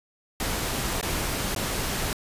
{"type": "noise with dropouts", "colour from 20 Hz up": "pink", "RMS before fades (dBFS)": -28, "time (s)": [0.4, 2.13], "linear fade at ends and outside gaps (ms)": 1, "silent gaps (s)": [[1.012, 1.028], [1.549, 1.562]], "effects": ["resampled to 32000 Hz"]}